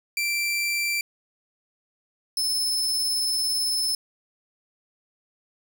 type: tone pair in turn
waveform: sawtooth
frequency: 2349 / 5247 Hz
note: D7 / E8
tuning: 0 / -9 cents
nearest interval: octave + major second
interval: 1391 cents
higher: second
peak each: -20 / -20 dBFS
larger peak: neither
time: 0.17-1.01 / 2.37-3.95 s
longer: second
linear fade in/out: 2 ms
effects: none